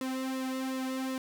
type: tone with flanger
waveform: sawtooth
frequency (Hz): 261.6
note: C4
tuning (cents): 0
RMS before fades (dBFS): -34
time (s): 0.01-1.18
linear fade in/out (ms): 2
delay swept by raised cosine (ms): 1.3 to 2.6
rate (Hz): 2.7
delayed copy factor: -0.8
effects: none